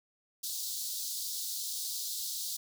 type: high-pass noise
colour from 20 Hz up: pink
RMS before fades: -37 dBFS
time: 0.43-2.57 s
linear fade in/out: 10 ms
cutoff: 3800 Hz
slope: 48 dB/octave
effects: none